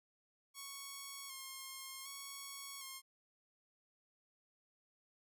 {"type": "tone with vibrato", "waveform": "5% pulse", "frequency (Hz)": 1089, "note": "C#6", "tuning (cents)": -31, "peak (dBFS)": -35, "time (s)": [0.54, 3.02], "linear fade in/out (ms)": 50, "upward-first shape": "square", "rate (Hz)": 0.66, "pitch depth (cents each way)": 32, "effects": []}